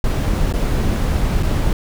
brown noise with dropouts, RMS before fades -17 dBFS, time 0.04-1.73 s, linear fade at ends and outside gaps 2 ms, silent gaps 0.526-0.537 / 1.427-1.431 s, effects none

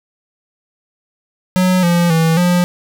square tone with pitch steps, 183.9 / 172.8 / 162.9 / 177.2 Hz, F#3 / F3 / E3 / F3, -10 / -18 / -20 / +25 cents, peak -11 dBFS, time 1.56-2.64 s, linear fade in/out 0 ms, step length 270 ms, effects none

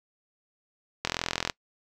click train, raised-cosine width 0.2 ms, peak -9 dBFS, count 20, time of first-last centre 1.05-1.498 s, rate 42.4 Hz, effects noise-tail reverb RT60 0.1 s tail -25 dB re dry

